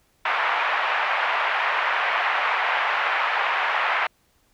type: band-pass noise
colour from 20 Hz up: pink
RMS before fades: -23 dBFS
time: 0.25-4.07 s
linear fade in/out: 5 ms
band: 770 to 2500 Hz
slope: 24 dB/octave
effects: pink hiss -64 dBFS RMS until 4.53 s